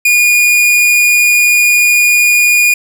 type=tone; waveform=45% pulse; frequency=2441 Hz; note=D#7; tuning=34 cents flat; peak=-6 dBFS; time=0.05-2.74 s; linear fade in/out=5 ms; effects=none